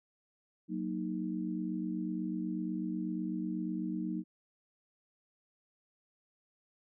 sine chord, D# minor, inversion first, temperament equal, 185 / 233.1 / 311.1 Hz, F#3 / A#3 / D#4, 0 / 0 / 0 cents, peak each -37 / -39 / -37 dBFS, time 0.68-4.24 s, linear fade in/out 50 ms, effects none

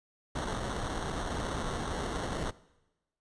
pink noise with sample-and-hold, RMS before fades -35 dBFS, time 0.35-2.51 s, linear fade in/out 5 ms, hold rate 2450 Hz, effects noise-tail reverb RT60 1.0 s tail -20 dB re dry + resampled to 22050 Hz

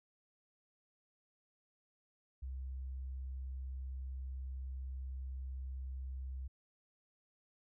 sine tone, 65.41 Hz, C2, in tune, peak -40 dBFS, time 2.42-6.48 s, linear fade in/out 10 ms, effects none

